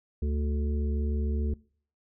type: harmonic tone with a mistuned harmonic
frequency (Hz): 73.42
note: D2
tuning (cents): 0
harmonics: 1 / 3 / 5 / 6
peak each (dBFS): -26 / -36 / -40 / -42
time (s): 0.22-1.54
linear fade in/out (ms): 5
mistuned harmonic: 1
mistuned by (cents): -23
effects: noise-tail reverb RT60 0.5 s tail -23 dB re dry